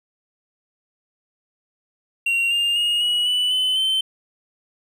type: tone with pitch steps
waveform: triangle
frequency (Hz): 2753 / 2806 / 2860 / 2915 / 2971 / 3028 / 3087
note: F7 / F7 / F7 / F#7 / F#7 / F#7 / G7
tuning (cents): -25 / +8 / +41 / -26 / +6 / +39 / -27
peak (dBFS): -16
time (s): 2.26-4.01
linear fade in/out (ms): 5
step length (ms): 250
effects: none